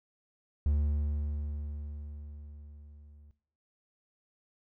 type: tone with level ramp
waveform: triangle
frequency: 73.42 Hz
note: D2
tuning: in tune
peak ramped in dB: -22 to -51 dBFS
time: 0.66-3.31 s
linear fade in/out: 0 ms
effects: noise-tail reverb RT60 0.5 s tail -18 dB re dry